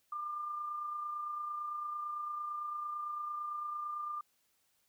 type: tone with amplitude modulation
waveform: sine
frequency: 1198 Hz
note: D6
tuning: 34 cents sharp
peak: -35 dBFS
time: 0.12-4.21 s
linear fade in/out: 5 ms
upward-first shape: sine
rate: 28.9 Hz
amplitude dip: 35%
effects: white hiss -75 dBFS RMS until 4.88 s